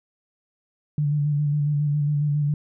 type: tone with vibrato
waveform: sine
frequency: 146.83 Hz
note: D3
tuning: in tune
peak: -19 dBFS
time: 0.98-2.54 s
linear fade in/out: 2 ms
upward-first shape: square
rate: 7.3 Hz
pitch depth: 26 cents each way
effects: none